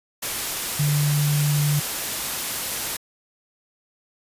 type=tone in noise; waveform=sine; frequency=146.83 Hz; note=D3; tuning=in tune; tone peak=-18 dBFS; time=0.79-1.8 s; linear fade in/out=10 ms; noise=white; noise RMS=-27 dBFS; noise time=0.22-2.97 s; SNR=+6 dB; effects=resampled to 32000 Hz